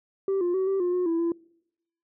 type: tone with pitch steps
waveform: sine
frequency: 388.9 / 351.6 / 378.5 / 388.2 / 355.1 / 360.9 / 331.9 / 337.4 Hz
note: G4 / F4 / F#4 / G4 / F4 / F#4 / E4 / E4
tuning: -14 / +12 / +39 / -17 / +29 / -43 / +12 / +40 cents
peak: -20 dBFS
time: 0.28-1.32 s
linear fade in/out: 2 ms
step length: 130 ms
effects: noise-tail reverb RT60 0.8 s tail -26 dB re dry + tanh soft clip ceiling -21 dBFS